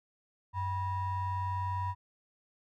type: ring-modulated tone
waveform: triangle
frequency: 440 Hz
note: A4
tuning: in tune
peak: -26 dBFS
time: 0.53-1.95 s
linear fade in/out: 50 ms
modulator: 535 Hz
effects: none